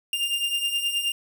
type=beating tone pair; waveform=45% pulse; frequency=2794 / 2803.5 Hz; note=F7 / F7; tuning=0 / +6 cents; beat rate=9.5 Hz; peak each=-30 / -25 dBFS; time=0.13-1.12 s; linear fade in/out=2 ms; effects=none